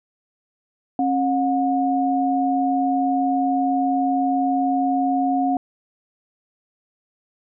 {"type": "tone pair together", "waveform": "sine", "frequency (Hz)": [270.8, 723], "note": ["C#4", "F#5"], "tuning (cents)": [-40, -40], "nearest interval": "octave + perfect fourth", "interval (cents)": 1700, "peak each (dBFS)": -20, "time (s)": [0.99, 5.57], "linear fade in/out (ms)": 2, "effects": []}